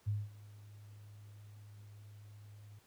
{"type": "tone with ADSR envelope", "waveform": "sine", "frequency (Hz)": 103.83, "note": "G#2", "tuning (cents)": 0, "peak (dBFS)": -30, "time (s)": [0.06, 2.79], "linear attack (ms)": 20, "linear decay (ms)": 210, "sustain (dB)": -21, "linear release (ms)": 7, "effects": ["pink hiss -68 dBFS RMS until 2.86 s", "high-pass 60 Hz 12 dB/octave"]}